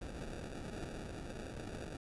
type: noise with sample-and-hold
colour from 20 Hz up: pink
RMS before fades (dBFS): -45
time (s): 0.01-1.97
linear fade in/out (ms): 5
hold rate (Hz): 1050
effects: resampled to 24000 Hz